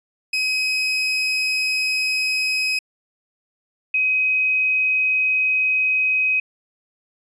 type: tone pair in turn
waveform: 30% pulse / sine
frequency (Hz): 2535 / 2526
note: D#7 / D#7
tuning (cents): +32 / +26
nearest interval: unison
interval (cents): 6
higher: first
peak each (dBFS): -16 / -16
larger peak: neither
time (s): 0.33-2.79 / 3.94-6.4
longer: neither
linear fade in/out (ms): 5
effects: resampled to 22050 Hz